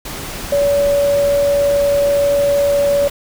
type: tone in noise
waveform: sine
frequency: 569 Hz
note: C#5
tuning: 45 cents sharp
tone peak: -11 dBFS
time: 0.52-3.08 s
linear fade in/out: 5 ms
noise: pink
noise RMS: -27 dBFS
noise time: 0.05-3.1 s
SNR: +13 dB
effects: none